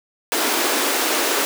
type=high-pass noise; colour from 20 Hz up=pink; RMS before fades=-20 dBFS; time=0.32-1.45 s; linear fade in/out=0 ms; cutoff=270 Hz; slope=48 dB/octave; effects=none